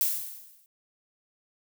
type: noise with exponential decay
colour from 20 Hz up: violet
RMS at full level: -23 dBFS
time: 0.01-0.66 s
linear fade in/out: 1 ms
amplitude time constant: 140 ms
effects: none